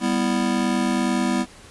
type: chord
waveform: square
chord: E minor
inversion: first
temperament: just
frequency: 197.78 / 247.2 / 329.6 Hz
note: G3 / B3 / E4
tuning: +16 / +2 / 0 cents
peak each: -25 / -23 / -27 dBFS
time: 0-1.46 s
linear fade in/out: 50 ms
effects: pink hiss -46 dBFS RMS until 1.7 s + resampled to 24000 Hz